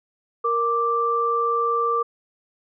sine tone pair together, 466.2 / 1174.8 Hz, A#4 / D6, 0 / 0 cents, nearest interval octave + major third, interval 1600 cents, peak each -24 / -20 dBFS, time 0.44-2.03 s, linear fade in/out 10 ms, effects none

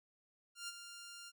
10% pulse tone with ADSR envelope, 1396.9 Hz, F6, in tune, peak -33 dBFS, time 0.55-1.32 s, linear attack 130 ms, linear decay 34 ms, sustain -9 dB, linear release 39 ms, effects none

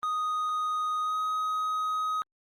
triangle tone with pitch glide, 1244.5 to 1259.7 Hz, D#6 to D#6, 0 to +21 cents, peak -25 dBFS, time 0.03-2.22 s, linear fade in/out 0 ms, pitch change +21 cents, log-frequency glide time 1.02-1.17 s, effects Opus 24 kbps

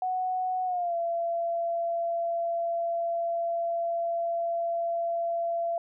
sine tone with pitch glide, 740 to 678.6 Hz, F#5 to F5, 0 to -50 cents, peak -26 dBFS, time 0.02-5.78 s, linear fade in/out 2 ms, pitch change -150 cents, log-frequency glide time 0.65-0.95 s, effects none

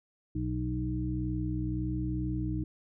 harmonic tone with a mistuned harmonic, 62 Hz, B1, 7 cents sharp, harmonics 1 / 2 / 3 / 5, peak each -35 / -34 / -39 / -34 dBFS, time 0.35-2.64 s, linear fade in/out 5 ms, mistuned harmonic 1, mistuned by +24 cents, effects none

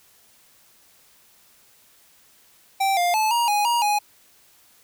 square tone with pitch steps, 779 / 703 / 867 / 945 / 829 / 948 / 831 Hz, G5 / F5 / A5 / A#5 / G#5 / A#5 / G#5, -11 / +11 / -26 / +23 / -3 / +29 / +1 cents, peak -19 dBFS, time 2.8-3.99 s, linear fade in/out 10 ms, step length 170 ms, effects white hiss -56 dBFS RMS until 4.83 s

